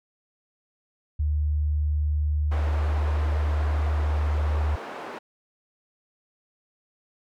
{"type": "tone", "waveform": "sine", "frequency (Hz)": 75, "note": "D2", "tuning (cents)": 37, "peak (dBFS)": -21, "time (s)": [1.19, 4.76], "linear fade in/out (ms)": 10}
{"type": "band-pass noise", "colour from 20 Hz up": "white", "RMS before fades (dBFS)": -37, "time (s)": [2.51, 5.19], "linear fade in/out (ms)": 10, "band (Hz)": [290, 1000], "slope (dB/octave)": 12}
{"effects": []}